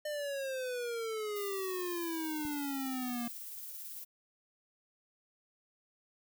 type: exponential sweep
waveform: square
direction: down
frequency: 606 to 235.1 Hz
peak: -36 dBFS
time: 0.05-3.28 s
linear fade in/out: 5 ms
type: noise with tremolo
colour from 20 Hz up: violet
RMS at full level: -44 dBFS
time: 1.35-4.05 s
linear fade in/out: 20 ms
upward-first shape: sine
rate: 18 Hz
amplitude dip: 25%
type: click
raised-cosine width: 5 ms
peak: -37 dBFS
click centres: 2.452 s
effects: none